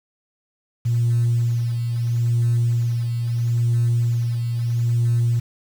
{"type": "tone with tremolo", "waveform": "sine", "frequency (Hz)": 118.2, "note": "A#2", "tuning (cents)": 24, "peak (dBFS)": -14, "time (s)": [0.85, 5.4], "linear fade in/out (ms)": 10, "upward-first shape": "sine", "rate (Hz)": 0.76, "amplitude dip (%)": 50, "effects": ["tanh soft clip ceiling -12 dBFS", "7-bit"]}